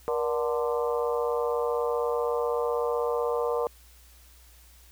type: harmonic tone with a mistuned harmonic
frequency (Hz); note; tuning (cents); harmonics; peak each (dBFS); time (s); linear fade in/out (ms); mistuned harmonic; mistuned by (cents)
147.8; D3; +11; 3 / 4 / 5 / 6 / 7 / 8; -26 / -33 / -37 / -37 / -35 / -38; 0.08-3.67; 0; 3; +120
effects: added 60 Hz sine -53 dBFS peak until 4.91 s + white hiss -57 dBFS RMS until 4.91 s